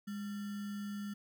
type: tone with sample-and-hold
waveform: sine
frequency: 204.4 Hz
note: G#3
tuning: 27 cents flat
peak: -38 dBFS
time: 0.07-1.14 s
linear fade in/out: 10 ms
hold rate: 1575 Hz
effects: none